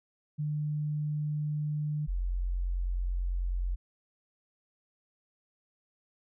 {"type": "tone pair in turn", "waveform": "sine", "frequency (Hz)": [150, 44.6], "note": ["D3", "F1"], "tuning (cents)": [37, 37], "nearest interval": "octave + major sixth", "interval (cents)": 2100, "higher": "first", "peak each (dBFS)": [-29, -28], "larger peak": "second", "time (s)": [[0.38, 2.07], [2.07, 3.76]], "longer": "neither", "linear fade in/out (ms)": 20, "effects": []}